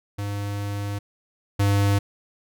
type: tone pair in turn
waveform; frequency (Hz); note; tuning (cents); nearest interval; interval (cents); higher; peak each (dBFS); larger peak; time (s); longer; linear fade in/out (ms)
square; 101.5 / 100.51; G#2 / G2; -39 / +44; unison; 17; first; -27 / -18; second; 0.18-0.99 / 1.59-1.99; first; 10
effects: none